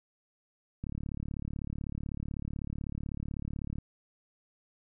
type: click train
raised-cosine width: 5 ms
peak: -24 dBFS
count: 107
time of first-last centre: 0.84-3.784 s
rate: 36 Hz
effects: none